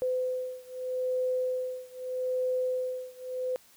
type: beating tone pair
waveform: sine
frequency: 508 / 508.8 Hz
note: B4 / C5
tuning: +49 / -48 cents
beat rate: 0.8 Hz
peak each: -31 / -32 dBFS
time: 0.02-3.56 s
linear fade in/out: 0 ms
effects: white hiss -59 dBFS RMS until 3.76 s